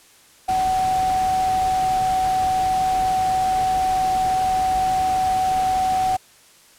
sine tone in noise, 751 Hz, F#5, 26 cents sharp, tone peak -17 dBFS, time 0.48-6.17 s, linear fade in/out 10 ms, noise pink, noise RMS -32 dBFS, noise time 0.48-6.17 s, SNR +12 dB, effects white hiss -51 dBFS RMS until 6.78 s + low-pass 11000 Hz 12 dB/octave

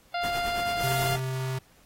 harmonic tone, 698.5 Hz, F5, in tune, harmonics 1 / 2 / 3 / 4 / 5 / 6 / 7, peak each -28 / -34 / -38 / -40 / -42 / -44 / -45 dBFS, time 0.14-1.16 s, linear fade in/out 5 ms
pink noise with tremolo, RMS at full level -36 dBFS, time 0.23-1.2 s, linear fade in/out 5 ms, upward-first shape triangle, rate 9.1 Hz, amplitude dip 65%
white high-pass noise, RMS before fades -36 dBFS, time 0.79-1.16 s, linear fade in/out 50 ms, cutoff 150 Hz, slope 24 dB/octave
square tone, 130.81 Hz, C3, in tune, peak -29 dBFS, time 0.83-1.59 s, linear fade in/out 10 ms
effects pink hiss -60 dBFS RMS until 1.85 s + AAC 48 kbps

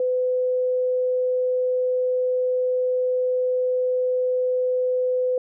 sine tone, 505 Hz, B4, 39 cents sharp, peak -19 dBFS, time 0-5.38 s, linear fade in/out 2 ms, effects none

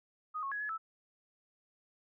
sine tone with pitch steps, 1246 / 1096 / 1672 / 1701 / 1313 Hz, D#6 / C#6 / G#6 / G#6 / E6, +2 / -20 / +11 / +41 / -7 cents, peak -35 dBFS, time 0.34-0.78 s, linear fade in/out 20 ms, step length 88 ms, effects none

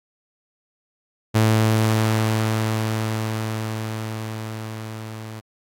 sawtooth tone with level ramp, 110 Hz, A2, in tune, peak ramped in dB -10 to -29 dBFS, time 1.34-5.41 s, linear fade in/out 20 ms, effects AAC 48 kbps

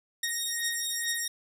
10% pulse beating tone pair, 1864.7 / 1867 Hz, A#6 / A#6, 0 / +2 cents, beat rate 2.3 Hz, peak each -23 dBFS, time 0.23-1.28 s, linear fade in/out 5 ms, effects none

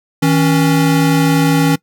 square tone pair together, 159.86 / 277.2 Hz, D#3 / C#4, +47 / 0 cents, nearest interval minor seventh, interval 953 cents, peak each -13 dBFS, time 0.22-1.76 s, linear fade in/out 10 ms, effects noise-tail reverb RT60 0.1 s tail -22 dB re dry

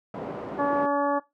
pink band-pass noise, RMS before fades -35 dBFS, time 0.14-0.86 s, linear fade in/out 2 ms, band 250 to 760 Hz, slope 12 dB/octave
harmonic tone, 285 Hz, C#4, 48 cents sharp, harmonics 1 / 2 / 3 / 4 / 5 / 6, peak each -28 / -26 / -28 / -28 / -41 / -35 dBFS, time 0.58-1.2 s, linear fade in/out 20 ms
effects noise-tail reverb RT60 0.2 s tail -20 dB re dry

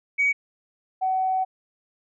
sine tone pair in turn, 2258 / 753.5 Hz, C#7 / F#5, +31 / +31 cents, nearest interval octave + perfect fifth, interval 1900 cents, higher first, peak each -17 / -20 dBFS, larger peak first, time 0.18-0.33 / 1.01-1.45 s, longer second, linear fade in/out 20 ms, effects tanh soft clip ceiling -13 dBFS

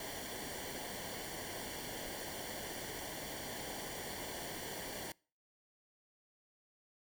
pink noise with comb filter, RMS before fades -44 dBFS, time 0-5.12 s, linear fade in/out 2 ms, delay 0.78 ms, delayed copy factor -0.7, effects noise-tail reverb RT60 0.4 s tail -25 dB re dry

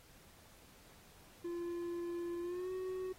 triangle tone with pitch glide, 345.1 to 372 Hz, F4 to F#4, -21 to +9 cents, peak -36 dBFS, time 1.44-3.13 s, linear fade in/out 10 ms, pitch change +130 cents, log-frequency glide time 2.41-2.71 s, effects pink hiss -62 dBFS RMS until 3.18 s + AAC 48 kbps

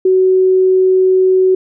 sine tone, 374.2 Hz, F#4, 20 cents sharp, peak -7 dBFS, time 0.05-1.55 s, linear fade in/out 5 ms, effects none

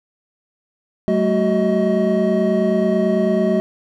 triangle tone cluster, 190.6 / 219.8 / 374.2 / 631 Hz, G3 / A3 / F#4 / D#5, -48 / -2 / +20 / +24 cents, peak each -18 dBFS, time 1.08-3.6 s, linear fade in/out 0 ms, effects none

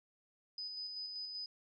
sine tone with tremolo, 4998 Hz, D#8, 7 cents sharp, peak -40 dBFS, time 0.58-1.46 s, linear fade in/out 2 ms, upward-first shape square, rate 5.2 Hz, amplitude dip 30%, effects none

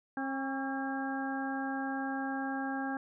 harmonic tone with a mistuned harmonic, 269.1 Hz, C4, 49 cents sharp, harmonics 1 / 2 / 3 / 4 / 5 / 6, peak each -35 / -46 / -38 / -48 / -47 / -40 dBFS, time 0.17-2.97 s, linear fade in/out 2 ms, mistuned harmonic 4, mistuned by +67 cents, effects none

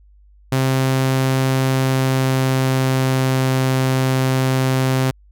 sawtooth tone with pitch glide, 132.1 to 131.04 Hz, C3 to C3, +17 to +3 cents, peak -11 dBFS, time 0.52-5.11 s, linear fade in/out 5 ms, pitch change -14 cents, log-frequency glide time 1.72-3.49 s, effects added 50 Hz sine -46 dBFS peak until 5.31 s

